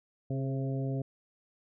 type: harmonic tone with a mistuned harmonic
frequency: 134.1 Hz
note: C3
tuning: 43 cents sharp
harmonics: 1 / 2 / 3 / 4 / 5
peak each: -31 / -37 / -41 / -43 / -45 dBFS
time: 0.3-1.02 s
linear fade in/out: 5 ms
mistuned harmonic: 3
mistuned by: +30 cents
effects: none